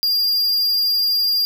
square tone, 4804 Hz, D8, 38 cents sharp, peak -16 dBFS, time 0.03-1.45 s, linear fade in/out 0 ms, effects 9-bit

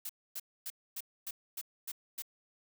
blue noise bursts, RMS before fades -40 dBFS, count 8, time 0.05-2.222 s, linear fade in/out 5 ms, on 44 ms, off 260 ms, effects none

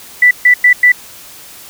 sine tone bursts at uneven times, 1975.5 Hz, B6, in tune, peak -3 dBFS, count 4, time 0.22-0.31 / 0.45-0.54 / 0.64-0.73 / 0.83-0.92 s, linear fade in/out 5 ms, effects white hiss -35 dBFS RMS until 1.69 s

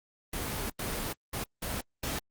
pink noise bursts at uneven times, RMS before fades -34 dBFS, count 5, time 0.33-0.7 / 0.79-1.13 / 1.33-1.44 / 1.62-1.81 / 2.03-2.19 s, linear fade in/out 5 ms, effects Opus 24 kbps

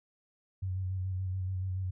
sine tone with vibrato, 93.4 Hz, F#2, 17 cents sharp, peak -31 dBFS, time 0.62-1.91 s, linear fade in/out 10 ms, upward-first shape square, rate 7 Hz, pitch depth 25 cents each way, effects none

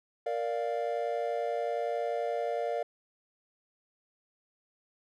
triangle chord, Bb major, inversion none, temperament equal, 466.2 / 587.3 / 698.5 Hz, Bb4 / D5 / F5, 0 / 0 / 0 cents, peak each -32 dBFS, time 0.26-2.83 s, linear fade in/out 5 ms, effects none

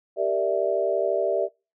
sine chord, E half-diminished seventh, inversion first, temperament equal, 392 / 466.2 / 587.3 / 659.3 Hz, G4 / Bb4 / D5 / E5, 0 / 0 / 0 / 0 cents, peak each -27 / -29 / -25 / -25 dBFS, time 0.16-1.49 s, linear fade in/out 50 ms, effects noise-tail reverb RT60 0.3 s tail -26 dB re dry

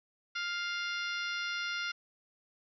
harmonic tone with a mistuned harmonic, 700 Hz, F5, 4 cents sharp, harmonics 2 / 3 / 4 / 5 / 6 / 7 / 8, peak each -36 / -40 / -42 / -44 / -46 / -47 / -48 dBFS, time 0.35-1.92 s, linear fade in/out 10 ms, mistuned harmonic 7, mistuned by +22 cents, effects none

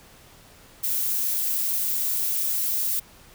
violet noise, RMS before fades -25 dBFS, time 0.83-3 s, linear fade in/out 10 ms, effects pink hiss -51 dBFS RMS until 3.34 s

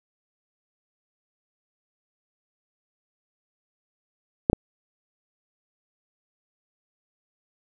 clicks, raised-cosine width 2 ms, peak -4 dBFS, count 2, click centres 4.499 / 4.531 s, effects none

